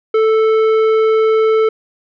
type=tone with tanh clipping; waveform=sine; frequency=440 Hz; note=A4; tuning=in tune; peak=-11 dBFS; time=0.14-1.69 s; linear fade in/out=5 ms; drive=11 dB; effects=none